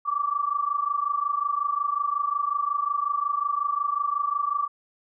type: tone pair together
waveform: sine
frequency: 1147 / 1172.5 Hz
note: D6 / D6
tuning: -41 / -3 cents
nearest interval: unison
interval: 38 cents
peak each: -26 dBFS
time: 0.05-4.68 s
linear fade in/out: 20 ms
effects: none